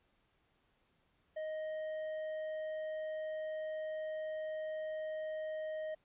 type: tone with tanh clipping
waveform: sine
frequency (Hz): 624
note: D#5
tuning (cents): +5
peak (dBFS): -39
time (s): 1.36-5.95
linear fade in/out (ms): 10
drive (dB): 7
effects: pink hiss -75 dBFS RMS until 6.04 s + resampled to 8000 Hz